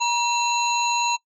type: tone cluster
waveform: sine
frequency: 953 / 2703 / 4038 / 6720 Hz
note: A#5 / E7 / B7 / G#8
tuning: +38 / +43 / +38 / +19 cents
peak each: -20 / -27 / -28 / -28 dBFS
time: 0-1.17 s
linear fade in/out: 20 ms
effects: noise-tail reverb RT60 0.1 s tail -22 dB re dry + tanh soft clip ceiling -10 dBFS